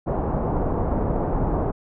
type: low-pass noise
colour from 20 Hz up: pink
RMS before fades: -23 dBFS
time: 0.06-1.72 s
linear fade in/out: 20 ms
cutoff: 930 Hz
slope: 24 dB/octave
effects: none